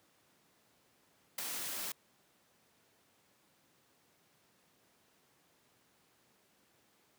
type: noise with ADSR envelope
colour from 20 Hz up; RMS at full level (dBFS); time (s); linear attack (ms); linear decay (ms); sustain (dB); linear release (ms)
white; -33; 1.38-1.92; 8; 4; -7; 3
effects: pink hiss -70 dBFS RMS until 7.18 s + high-pass 150 Hz 12 dB/octave